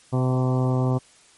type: harmonic tone with a mistuned harmonic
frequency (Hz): 128.1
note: C3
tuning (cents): -36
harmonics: 1 / 2 / 3 / 4 / 5 / 6 / 7 / 8 / 9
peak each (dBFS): -20 / -26 / -30 / -32 / -34 / -36 / -37 / -38 / -39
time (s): 0.12-0.99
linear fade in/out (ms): 20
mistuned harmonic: 5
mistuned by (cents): +17
effects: white hiss -54 dBFS RMS until 1.37 s + MP3 48 kbps